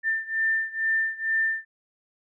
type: beating tone pair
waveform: sine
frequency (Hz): 1789 / 1791.2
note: A6 / A6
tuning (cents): +28 / +30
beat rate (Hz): 2.2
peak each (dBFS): -25 / -27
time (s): 0.03-1.65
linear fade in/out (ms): 50
effects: none